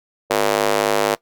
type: tone with high-pass filter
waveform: square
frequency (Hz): 51.91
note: G#1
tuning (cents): 0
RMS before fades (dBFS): -18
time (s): 0.3-1.15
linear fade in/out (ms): 5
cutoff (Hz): 490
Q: 1.8
effects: noise-tail reverb RT60 0.1 s tail -19 dB re dry + Opus 48 kbps